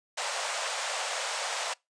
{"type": "band-pass noise", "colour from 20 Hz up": "pink", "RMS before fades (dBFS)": -33, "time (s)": [0.17, 1.74], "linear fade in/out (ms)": 10, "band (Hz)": [530, 9100], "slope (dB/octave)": 48, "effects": ["noise-tail reverb RT60 0.2 s tail -24 dB re dry", "resampled to 22050 Hz"]}